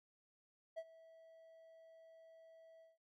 triangle tone with ADSR envelope, 652 Hz, E5, 19 cents flat, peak -39 dBFS, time 0.76-2.98 s, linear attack 22 ms, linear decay 51 ms, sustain -19 dB, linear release 170 ms, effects none

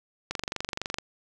click train, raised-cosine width 0.2 ms, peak -13 dBFS, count 17, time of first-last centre 0.31-0.985 s, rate 23.7 Hz, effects none

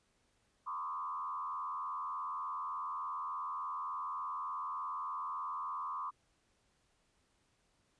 sine tone with frequency modulation, 1108.7 Hz, C#6, in tune, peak -37 dBFS, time 0.66-6.11 s, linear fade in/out 20 ms, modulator 83.4 Hz, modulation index 1.4, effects pink hiss -75 dBFS RMS until 7.99 s + resampled to 22050 Hz

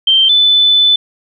sine tone pair in turn, 3136 / 3504 Hz, G7 / A7, 0 / -8 cents, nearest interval major second, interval 192 cents, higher second, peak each -6 dBFS, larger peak neither, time 0.07-0.29 / 0.29-0.96 s, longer second, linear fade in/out 5 ms, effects none

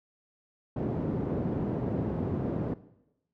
pink band-pass noise, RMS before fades -31 dBFS, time 0.76-2.74 s, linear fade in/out 5 ms, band 130 to 390 Hz, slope 12 dB/octave, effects noise-tail reverb RT60 0.9 s tail -17 dB re dry

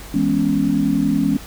sine chord, C# minor seventh, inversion first, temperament equal, 164.81 / 207.7 / 246.9 / 277.2 Hz, E3 / G#3 / B3 / C#4, 0 / 0 / 0 / 0 cents, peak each -23 / -20 / -22 / -18 dBFS, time 0.14-1.37 s, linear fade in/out 5 ms, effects added 50 Hz sine -38 dBFS peak until 1.46 s + pink hiss -38 dBFS RMS until 1.46 s

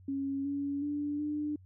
sine tone with pitch steps, 274.9 / 282.2 / 291.7 / 297.9 Hz, C#4 / C#4 / D4 / D4, -14 / +31 / -12 / +25 cents, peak -31 dBFS, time 0.08-1.56 s, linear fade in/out 5 ms, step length 370 ms, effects added 93 Hz sine -53 dBFS peak until 1.65 s

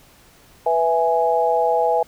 sine chord, E major, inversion second, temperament equal, 493.9 / 659.3 / 830.6 Hz, B4 / E5 / G#5, 0 / 0 / 0 cents, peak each -20 / -20 / -19 dBFS, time 0.66-2.03 s, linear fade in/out 5 ms, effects pink hiss -51 dBFS RMS until 2.07 s

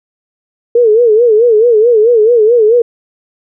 sine tone with vibrato, 453.7 Hz, A#4, 47 cents flat, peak -4 dBFS, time 0.75-2.82 s, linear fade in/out 5 ms, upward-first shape sine, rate 4.6 Hz, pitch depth 130 cents each way, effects none

